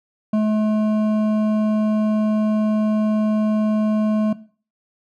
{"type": "tone with hard clipping", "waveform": "sine", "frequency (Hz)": 214.5, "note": "A3", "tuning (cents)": -44, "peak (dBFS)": -17, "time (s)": [0.33, 4.33], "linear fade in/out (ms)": 5, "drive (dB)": 9, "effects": ["noise-tail reverb RT60 0.4 s tail -17 dB re dry"]}